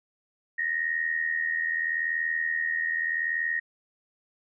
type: tone with amplitude modulation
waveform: sine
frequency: 1864.7 Hz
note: A#6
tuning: in tune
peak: -22 dBFS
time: 0.58-3.6 s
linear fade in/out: 10 ms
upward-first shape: sine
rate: 80.8 Hz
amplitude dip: 70%
effects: none